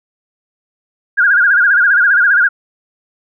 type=tone with vibrato; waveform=sine; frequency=1522 Hz; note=F#6; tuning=48 cents sharp; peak=-7 dBFS; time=1.17-2.49 s; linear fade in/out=20 ms; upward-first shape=sine; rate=15 Hz; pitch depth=140 cents each way; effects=none